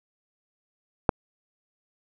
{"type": "click", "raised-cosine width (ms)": 1, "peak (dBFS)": -3, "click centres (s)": 1.092, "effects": []}